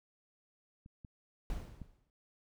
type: clicks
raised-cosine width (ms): 5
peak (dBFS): -42 / -37 / -37 / -33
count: 4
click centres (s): 0.861 / 1.048 / 1.559 / 1.817
type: noise with exponential decay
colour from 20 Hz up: brown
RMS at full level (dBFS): -37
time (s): 1.5-2.1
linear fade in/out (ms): 1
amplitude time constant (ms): 130
effects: none